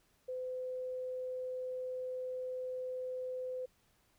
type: tone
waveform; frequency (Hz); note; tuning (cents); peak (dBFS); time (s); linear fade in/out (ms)
sine; 509; C5; -48; -37; 0.28-3.66; 10
effects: pink hiss -72 dBFS RMS until 4.18 s